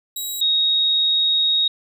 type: tone pair in turn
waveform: 15% pulse / sine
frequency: 3851 / 3761 Hz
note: B7 / A#7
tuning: -44 / +15 cents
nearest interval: unison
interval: 41 cents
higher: first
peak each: -18 / -15 dBFS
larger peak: second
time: 0.16-0.41 / 0.41-1.68 s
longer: second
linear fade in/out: 5 ms
effects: none